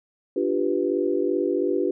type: chord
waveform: sine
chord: G dominant seventh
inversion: second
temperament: equal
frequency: 293.7 / 349.2 / 392 / 493.9 Hz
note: D4 / F4 / G4 / B4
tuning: 0 / 0 / 0 / 0 cents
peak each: -27 / -25 / -25 / -28 dBFS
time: 0.36-1.91 s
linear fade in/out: 5 ms
effects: none